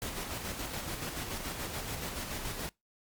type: noise with tremolo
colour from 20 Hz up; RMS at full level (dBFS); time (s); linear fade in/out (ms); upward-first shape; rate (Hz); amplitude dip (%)
pink; -37; 0.02-2.69; 0; square; 7; 35
effects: noise-tail reverb RT60 0.2 s tail -24 dB re dry + Opus 48 kbps